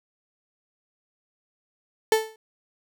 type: tone with exponential decay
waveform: 35% pulse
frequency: 440 Hz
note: A4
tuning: in tune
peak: -12 dBFS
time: 2.12-2.36 s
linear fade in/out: 2 ms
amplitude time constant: 52 ms
effects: none